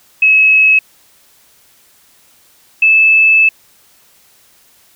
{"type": "tone pair in turn", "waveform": "sine", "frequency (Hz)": [2574, 2619], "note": ["E7", "E7"], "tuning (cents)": [-42, -12], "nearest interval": "unison", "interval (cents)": 30, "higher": "second", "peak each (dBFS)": -5, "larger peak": "neither", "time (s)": [[0.22, 0.79], [2.82, 3.49]], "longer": "second", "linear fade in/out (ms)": 5, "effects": ["white hiss -49 dBFS RMS until 4.95 s"]}